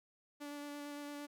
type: tone with vibrato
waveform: sawtooth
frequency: 290 Hz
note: D4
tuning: 22 cents flat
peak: -40 dBFS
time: 0.4-1.27 s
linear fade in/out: 20 ms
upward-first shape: square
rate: 8.8 Hz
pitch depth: 9 cents each way
effects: none